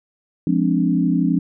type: chord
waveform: sine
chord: D half-diminished seventh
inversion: first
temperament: equal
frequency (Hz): 174.61 / 207.7 / 261.6 / 293.7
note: F3 / Ab3 / C4 / D4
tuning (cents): 0 / 0 / 0 / 0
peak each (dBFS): -19 / -23 / -20 / -21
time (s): 0.47-1.39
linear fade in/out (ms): 2
effects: none